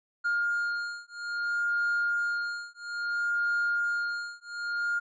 triangle beating tone pair, 1413 / 1413.6 Hz, F6 / F6, +20 / +21 cents, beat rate 0.6 Hz, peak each -28 dBFS, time 0.24-5 s, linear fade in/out 20 ms, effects tanh soft clip ceiling -19 dBFS + resampled to 16000 Hz

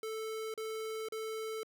square tone bursts, 440 Hz, A4, in tune, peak -38 dBFS, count 3, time 0.03-1.632 s, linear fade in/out 2 ms, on 510 ms, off 36 ms, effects none

